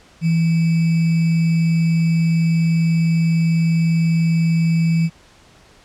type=tone with sample-and-hold; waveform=sine; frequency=164.81 Hz; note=E3; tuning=in tune; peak=-13 dBFS; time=0.21-5.1 s; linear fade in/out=50 ms; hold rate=2450 Hz; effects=pink hiss -49 dBFS RMS until 5.84 s + low-pass 7000 Hz 12 dB/octave